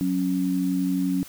sine tone pair together, 184.1 / 275.8 Hz, F#3 / C#4, -8 / -9 cents, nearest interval perfect fifth, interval 699 cents, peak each -25 / -23 dBFS, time 0.01-1.23 s, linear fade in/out 0 ms, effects white hiss -45 dBFS RMS until 1.28 s

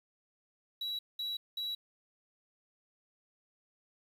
triangle tone bursts, 3905 Hz, B7, 20 cents flat, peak -33 dBFS, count 3, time 0.81-1.75 s, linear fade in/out 5 ms, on 180 ms, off 200 ms, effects 10-bit

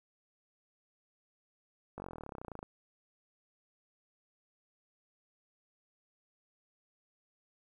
slowing click train, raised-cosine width 1 ms, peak -29 dBFS, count 24, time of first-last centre 1.98-2.629 s, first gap 20 ms, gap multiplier 1.03, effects 11-bit

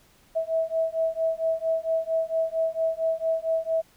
sine beating tone pair, 648 / 652.4 Hz, E5 / E5, -30 / -18 cents, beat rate 4.4 Hz, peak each -26 dBFS, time 0.35-3.82 s, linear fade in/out 20 ms, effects pink hiss -59 dBFS RMS until 3.96 s

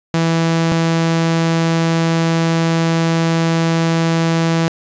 sawtooth tone pair in turn, 164.81 / 164.81 Hz, E3 / E3, 0 / 0 cents, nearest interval unison, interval 0 cents, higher neither, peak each -9 dBFS, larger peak neither, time 0.14-0.72 / 0.72-4.68 s, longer second, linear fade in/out 0 ms, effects resampled to 16000 Hz + 7-bit

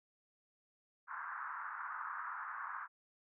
pink band-pass noise, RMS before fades -44 dBFS, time 1.07-2.88 s, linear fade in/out 50 ms, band 1000 to 1600 Hz, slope 48 dB/octave, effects none

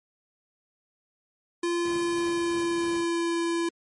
square tone with pitch glide, 344.4 to 337.7 Hz, F4 to E4, -24 to +42 cents, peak -25 dBFS, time 1.63-3.69 s, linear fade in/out 5 ms, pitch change -34 cents, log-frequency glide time 1.76-3.36 s
brown noise with tremolo, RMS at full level -36 dBFS, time 1.85-3.04 s, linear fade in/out 0 ms, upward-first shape square, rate 3.1 Hz, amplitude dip 35%
effects high-pass 150 Hz 12 dB/octave + MP3 48 kbps

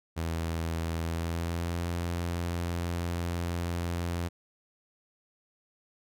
sawtooth tone with pitch glide, 82.41 to 86.11 Hz, E2 to F2, 0 to -24 cents, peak -26 dBFS, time 0.16-4.29 s, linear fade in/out 20 ms, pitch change +76 cents, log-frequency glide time 0.97-1.87 s, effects none

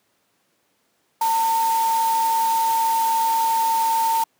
sine tone in noise, 905 Hz, A5, 48 cents sharp, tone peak -17 dBFS, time 1.21-4.24 s, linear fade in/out 5 ms, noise white, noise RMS -31 dBFS, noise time 1.21-4.24 s, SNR +11 dB, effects pink hiss -66 dBFS RMS until 4.39 s + high-pass 200 Hz 12 dB/octave

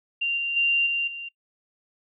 sine tone with level steps, 2777 Hz, F7, 10 cents flat, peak -22 / -24 / -18 / -22 / -32 dBFS, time 0.21-1.29 s, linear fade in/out 10 ms, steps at 0.37 / 0.56 / 0.86 / 1.07 s, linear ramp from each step 10 ms, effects noise-tail reverb RT60 0.1 s tail -25 dB re dry

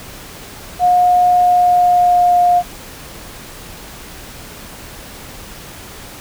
sine tone with pitch glide, 718 to 709.3 Hz, F5 to F5, +48 to +27 cents, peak -8 dBFS, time 0.79-2.63 s, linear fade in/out 50 ms, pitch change -21 cents, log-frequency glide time 1.29-2.43 s, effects pink hiss -34 dBFS RMS until 6.2 s

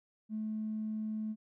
triangle tone with tanh clipping, 216.5 Hz, A3, 28 cents flat, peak -34 dBFS, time 0.29-1.36 s, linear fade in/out 50 ms, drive 4 dB, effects none

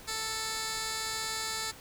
15% pulse tone with band-pass filter, 441.1 Hz, A4, 4 cents sharp, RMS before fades -35 dBFS, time 0.07-1.72 s, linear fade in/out 20 ms, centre 6000 Hz, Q 0.83, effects pink hiss -50 dBFS RMS until 1.8 s

